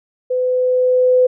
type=tone with level ramp; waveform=sine; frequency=505 Hz; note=B4; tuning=39 cents sharp; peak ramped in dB=-15 to -8 dBFS; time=0.3-1.27 s; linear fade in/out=10 ms; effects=none